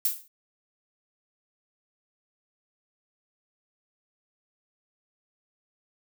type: noise with exponential decay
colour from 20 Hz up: violet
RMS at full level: -21 dBFS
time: 0.05-0.28 s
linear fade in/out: 1 ms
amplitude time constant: 48 ms
effects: none